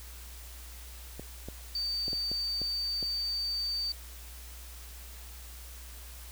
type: clicks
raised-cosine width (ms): 2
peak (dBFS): -27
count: 7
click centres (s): 1.196 / 1.486 / 2.081 / 2.131 / 2.316 / 2.617 / 3.028
type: tone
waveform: sine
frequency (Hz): 4600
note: D8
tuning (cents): -37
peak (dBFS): -30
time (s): 1.75-3.92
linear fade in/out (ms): 2
effects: added 60 Hz sine -45 dBFS peak until 6.31 s + white hiss -50 dBFS RMS until 6.31 s